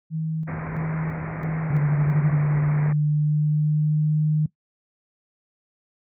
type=tone with tremolo; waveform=sine; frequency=158.9 Hz; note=D#3; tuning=37 cents sharp; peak=-23 dBFS; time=0.1-2.39 s; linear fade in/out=50 ms; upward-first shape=square; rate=1.5 Hz; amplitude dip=50%
type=low-pass noise; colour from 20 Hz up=pink; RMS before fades=-33 dBFS; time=0.47-2.93 s; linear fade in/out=10 ms; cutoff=2300 Hz; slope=96 dB/octave
type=tone with pitch glide; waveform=sine; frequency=146.83 to 153.33 Hz; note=D3 to D#3; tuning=0 to -25 cents; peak=-17 dBFS; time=1.7-4.46 s; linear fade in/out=5 ms; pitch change=+75 cents; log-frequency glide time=2.12-4.22 s
effects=noise-tail reverb RT60 0.1 s tail -19 dB re dry + high-pass 80 Hz 12 dB/octave